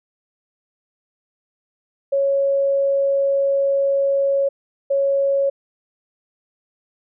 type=tone pair in turn; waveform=sine; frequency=553 / 553 Hz; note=C#5 / C#5; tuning=-4 / -4 cents; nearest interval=unison; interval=0 cents; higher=neither; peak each=-15 dBFS; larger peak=neither; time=2.12-4.49 / 4.9-5.5 s; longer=first; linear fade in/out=10 ms; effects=none